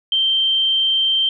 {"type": "tone", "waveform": "sine", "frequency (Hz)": 3136, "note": "G7", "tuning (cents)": 0, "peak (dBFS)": -14, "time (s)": [0.12, 1.29], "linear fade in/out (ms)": 2, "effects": []}